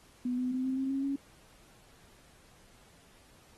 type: tone with pitch steps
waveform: sine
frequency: 247.7 / 252.3 / 257 / 261.8 / 266.7 / 271.7 / 276.8 Hz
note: B3 / B3 / C4 / C4 / C4 / C#4 / C#4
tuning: +5 / +37 / -31 / +1 / +33 / -35 / -2 cents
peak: -29 dBFS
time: 0.25-1.16 s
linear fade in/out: 5 ms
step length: 130 ms
effects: pink hiss -61 dBFS RMS until 3.57 s + AAC 32 kbps